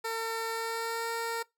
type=tone with pitch glide; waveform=15% pulse; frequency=452.6 to 460.2 Hz; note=A4 to A#4; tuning=+49 to -22 cents; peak=-25 dBFS; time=0.04-1.43 s; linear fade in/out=10 ms; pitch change=+29 cents; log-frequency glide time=0.49-1.11 s; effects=noise-tail reverb RT60 0.2 s tail -22 dB re dry

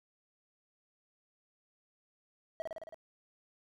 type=tone with echo; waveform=triangle; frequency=645 Hz; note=E5; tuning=38 cents flat; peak=-32 dBFS; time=2.6-2.62 s; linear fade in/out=0 ms; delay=54 ms; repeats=6; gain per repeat=-2 dB; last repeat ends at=2.944 s; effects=none

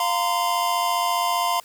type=chord; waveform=square; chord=F suspended fourth; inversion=none; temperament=equal with one note detuned; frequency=698.5 / 932.3 / 1027.3 Hz; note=F5 / Bb5 / C6; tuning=0 / 0 / -32 cents; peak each=-26 / -27 / -24 dBFS; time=0-1.6 s; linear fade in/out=2 ms; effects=white hiss -51 dBFS RMS until 1.64 s

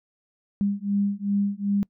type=beating tone pair; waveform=sine; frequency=200 / 202.6 Hz; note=G3 / G#3; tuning=+35 / -43 cents; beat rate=2.6 Hz; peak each=-25 dBFS; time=0.61-1.83 s; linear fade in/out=0 ms; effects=noise-tail reverb RT60 0.1 s tail -25 dB re dry

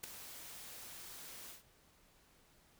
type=noise with ADSR envelope; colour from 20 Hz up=white; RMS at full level=-39 dBFS; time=0.03-1.63 s; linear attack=10 ms; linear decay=5 ms; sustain=-12 dB; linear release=130 ms; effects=pink hiss -68 dBFS RMS until 2.79 s

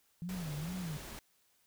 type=tone with vibrato; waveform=sine; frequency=164.81 Hz; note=E3; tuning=in tune; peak=-37 dBFS; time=0.22-0.97 s; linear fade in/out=0 ms; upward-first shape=sine; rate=2.3 Hz; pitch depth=210 cents each way
type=noise; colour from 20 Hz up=pink; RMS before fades=-47 dBFS; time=0.29-1.19 s; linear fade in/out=0 ms
effects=white hiss -72 dBFS RMS until 1.66 s

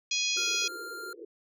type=harmonic tone; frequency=830.6 Hz; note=G#5; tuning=in tune; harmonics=3 / 4 / 5 / 6 / 7 / 8; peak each=-32 / -33 / -34 / -35 / -35 / -36 dBFS; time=0.11-0.68 s; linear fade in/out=5 ms
type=band-pass noise; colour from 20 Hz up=pink; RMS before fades=-46 dBFS; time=0.36-1.25 s; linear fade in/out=5 ms; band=330 to 490 Hz; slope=96 dB/octave
type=tone; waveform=square; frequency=1395 Hz; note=F6; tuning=2 cents flat; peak=-39 dBFS; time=0.37-1.13 s; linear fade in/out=2 ms
effects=none

